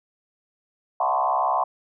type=tone with frequency modulation; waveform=sine; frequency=880 Hz; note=A5; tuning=in tune; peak=-19 dBFS; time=1-1.64 s; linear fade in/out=5 ms; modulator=66.6 Hz; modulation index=3.4; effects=none